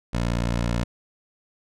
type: tone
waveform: 15% pulse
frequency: 58.6 Hz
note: A#1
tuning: 10 cents sharp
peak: -16 dBFS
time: 0.13-0.84 s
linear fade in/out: 10 ms
effects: low-pass 8000 Hz 12 dB/octave